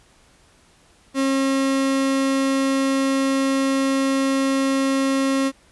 35% pulse tone, 270 Hz, C#4, 45 cents flat, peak -16 dBFS, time 1.14-5.52 s, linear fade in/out 50 ms, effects pink hiss -55 dBFS RMS until 5.71 s + resampled to 24000 Hz

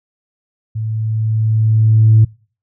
sine tone with level ramp, 110 Hz, A2, in tune, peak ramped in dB -18 to -3 dBFS, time 0.75-2.25 s, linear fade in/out 10 ms, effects noise-tail reverb RT60 0.4 s tail -26 dB re dry + tanh soft clip ceiling -1 dBFS

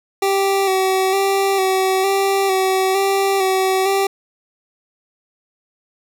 25% pulse tone with vibrato, 385.3 Hz, G4, 30 cents flat, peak -11 dBFS, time 0.22-4.07 s, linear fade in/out 5 ms, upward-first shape square, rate 1.1 Hz, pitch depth 28 cents each way, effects none

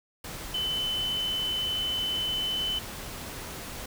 sine tone in noise, 3030 Hz, F#7, 40 cents sharp, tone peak -27 dBFS, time 0.54-2.79 s, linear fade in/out 5 ms, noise pink, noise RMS -39 dBFS, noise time 0.24-3.86 s, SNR +9 dB, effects none

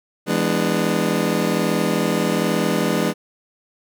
25% pulse chord, E dominant seventh, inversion none, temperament just, 164.81 / 206 / 247.2 / 296.7 Hz, E3 / G#3 / B3 / D4, 0 / -14 / +2 / +18 cents, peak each -20 / -18 / -22 / -21 dBFS, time 0.26-3.14 s, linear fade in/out 50 ms, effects none

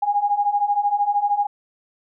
sine beating tone pair, 810 / 823 Hz, G#5 / G#5, -43 / -16 cents, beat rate 13 Hz, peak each -22 / -19 dBFS, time 0.02-1.47 s, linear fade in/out 10 ms, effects none

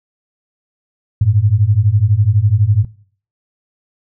sine beating tone pair, 97.8 / 109.8 Hz, G2 / A2, -4 / -3 cents, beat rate 12 Hz, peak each -13 / -11 dBFS, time 1.21-2.85 s, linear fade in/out 5 ms, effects noise-tail reverb RT60 0.5 s tail -20 dB re dry

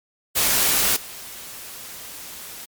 white noise with level steps, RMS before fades -19 / -37 dBFS, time 0.35-2.66 s, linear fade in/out 20 ms, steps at 0.96 s, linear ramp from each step 5 ms, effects MP3 96 kbps

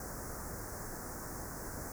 pink band-stop noise, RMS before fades -43 dBFS, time 0-1.92 s, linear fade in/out 2 ms, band 1800 to 5500 Hz, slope 48 dB/octave, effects none

